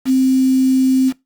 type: tone with quantisation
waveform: sine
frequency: 261.6 Hz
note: C4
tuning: in tune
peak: -10 dBFS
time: 0.05-1.13 s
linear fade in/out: 50 ms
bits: 5
effects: noise-tail reverb RT60 0.2 s tail -21 dB re dry + Opus 48 kbps